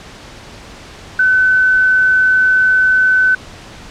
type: tone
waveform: sine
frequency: 1514 Hz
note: F#6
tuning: 39 cents sharp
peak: -8 dBFS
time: 1.19-3.35 s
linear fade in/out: 5 ms
effects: pink hiss -35 dBFS RMS until 3.9 s + low-pass 6000 Hz 12 dB/octave